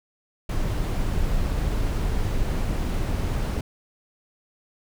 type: noise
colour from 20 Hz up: brown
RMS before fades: -24 dBFS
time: 0.49-3.61 s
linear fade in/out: 5 ms
effects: none